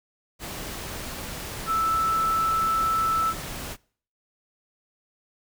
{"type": "tone in noise", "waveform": "sine", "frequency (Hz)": 1318.5, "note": "E6", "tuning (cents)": 0, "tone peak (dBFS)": -21, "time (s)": [1.66, 3.34], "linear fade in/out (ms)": 50, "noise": "pink", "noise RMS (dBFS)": -35, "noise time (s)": [0.39, 3.77], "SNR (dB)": 11, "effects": ["noise-tail reverb RT60 0.5 s tail -24 dB re dry"]}